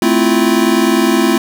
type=chord; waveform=square; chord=F major seventh; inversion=first; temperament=equal with one note detuned; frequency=220 / 260 / 329.6 / 349.2 Hz; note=A3 / C4 / E4 / F4; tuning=0 / -11 / 0 / 0 cents; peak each=-16 dBFS; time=0.02-1.38 s; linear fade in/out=2 ms; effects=none